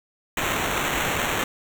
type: noise with sample-and-hold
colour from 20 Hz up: violet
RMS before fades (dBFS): -25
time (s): 0.37-1.44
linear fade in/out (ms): 2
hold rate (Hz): 4900
effects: none